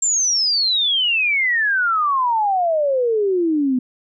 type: exponential sweep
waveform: sine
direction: down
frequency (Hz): 7459 to 246.7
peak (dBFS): -15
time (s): 0.02-3.79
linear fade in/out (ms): 5
effects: none